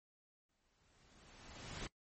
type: noise with exponential growth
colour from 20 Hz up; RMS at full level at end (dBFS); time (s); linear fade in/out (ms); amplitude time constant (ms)
pink; -44; 0.49-1.87; 2; 300
effects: noise-tail reverb RT60 0.1 s tail -20 dB re dry + MP3 32 kbps

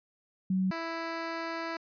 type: tone pair in turn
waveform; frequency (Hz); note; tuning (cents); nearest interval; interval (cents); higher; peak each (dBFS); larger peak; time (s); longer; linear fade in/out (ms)
sine / 10% pulse; 187.8 / 330.2; F#3 / E4; +26 / +3; minor seventh; 977; second; -25; neither; 0.5-0.71 / 0.71-1.77; second; 5
effects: resampled to 11025 Hz

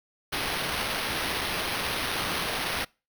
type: noise with sample-and-hold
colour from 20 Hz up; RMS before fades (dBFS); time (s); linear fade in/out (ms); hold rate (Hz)
white; -30; 0.32-2.85; 10; 7350
effects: noise-tail reverb RT60 0.3 s tail -25 dB re dry

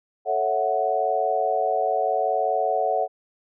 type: chord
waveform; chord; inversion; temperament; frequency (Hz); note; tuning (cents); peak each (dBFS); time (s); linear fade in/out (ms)
sine; F# minor seventh; first; equal; 440 / 554.4 / 659.3 / 740; A4 / C#5 / E5 / F#5; 0 / 0 / 0 / 0; -28 / -27 / -26 / -23; 0.25-3.08; 50
effects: none

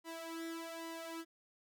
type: tone with flanger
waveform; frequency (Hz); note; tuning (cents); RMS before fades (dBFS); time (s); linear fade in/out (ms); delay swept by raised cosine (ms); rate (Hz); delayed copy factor
sawtooth; 329.6; E4; 0; -45; 0.04-1.25; 50; 1 to 2.5; 1.2; +0.8
effects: none

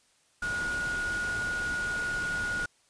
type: tone in noise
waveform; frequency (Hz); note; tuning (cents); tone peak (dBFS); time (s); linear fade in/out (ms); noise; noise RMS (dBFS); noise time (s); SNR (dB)
sine; 1444; F#6; -43; -29; 0.42-2.66; 5; pink; -39; 0.42-2.66; +7
effects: white hiss -66 dBFS RMS until 2.89 s + resampled to 22050 Hz

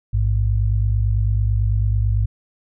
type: tone pair together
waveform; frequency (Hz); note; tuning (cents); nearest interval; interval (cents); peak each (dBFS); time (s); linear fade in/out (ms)
sine; 55.66 / 104.7; A1 / G#2; +21 / +15; major seventh; 1094; -18; 0.13-2.26; 10
effects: none

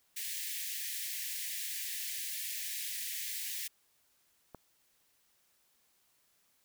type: high-pass noise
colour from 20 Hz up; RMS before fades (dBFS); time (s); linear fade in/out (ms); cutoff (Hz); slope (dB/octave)
white; -39; 0.16-3.68; 10; 1700; 96
type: click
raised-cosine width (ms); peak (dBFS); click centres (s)
1; -32; 4.547
effects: white hiss -72 dBFS RMS until 6.64 s

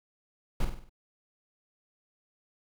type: noise with echo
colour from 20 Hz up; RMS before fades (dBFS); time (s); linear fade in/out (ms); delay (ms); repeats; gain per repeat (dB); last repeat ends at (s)
brown; -25; 0.6-0.65; 5; 49; 5; -6; 0.895
effects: none

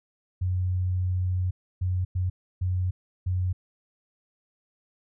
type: tone bursts at uneven times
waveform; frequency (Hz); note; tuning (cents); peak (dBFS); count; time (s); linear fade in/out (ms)
sine; 91.4; F#2; -21; -23; 5; 0.41-1.51 / 1.81-2.05 / 2.15-2.3 / 2.61-2.91 / 3.26-3.53; 10
effects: none

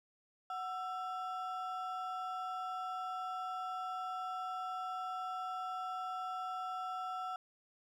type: ring-modulated tone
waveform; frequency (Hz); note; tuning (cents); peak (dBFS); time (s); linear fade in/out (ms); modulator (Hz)
triangle; 1037; C6; -16; -33; 0.5-7.36; 2; 296
effects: none

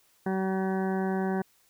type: harmonic tone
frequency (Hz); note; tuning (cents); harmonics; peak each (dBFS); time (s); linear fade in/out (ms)
190; F#3; +46; 1 / 2 / 3 / 4 / 5 / 6 / 8 / 9 / 10; -28 / -31 / -41 / -35 / -42 / -47 / -42 / -45 / -50; 0.26-1.42; 5
effects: white hiss -65 dBFS RMS until 1.69 s

